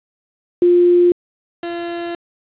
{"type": "tone pair in turn", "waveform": ["sine", "30% pulse"], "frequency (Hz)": [351.9, 342.7], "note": ["F4", "F4"], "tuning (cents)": [13, -33], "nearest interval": "unison", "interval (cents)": 46, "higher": "first", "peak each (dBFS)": [-8, -20], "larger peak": "first", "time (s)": [[0.62, 1.12], [1.63, 2.15]], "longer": "second", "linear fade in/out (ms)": 2, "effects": ["resampled to 8000 Hz", "7-bit"]}